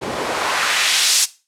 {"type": "noise with band-pass filter sweep", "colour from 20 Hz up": "white", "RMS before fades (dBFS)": -18, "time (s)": [0.01, 1.26], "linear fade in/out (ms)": 20, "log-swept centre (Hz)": [290, 6900], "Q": 0.92, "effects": ["noise-tail reverb RT60 0.3 s tail -17 dB re dry", "low-pass 11000 Hz 12 dB/octave"]}